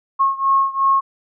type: beating tone pair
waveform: sine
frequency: 1086 / 1088.8 Hz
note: C#6 / C#6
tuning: -36 / -31 cents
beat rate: 2.8 Hz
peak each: -16 / -18 dBFS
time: 0.19-1.01 s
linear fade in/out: 20 ms
effects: none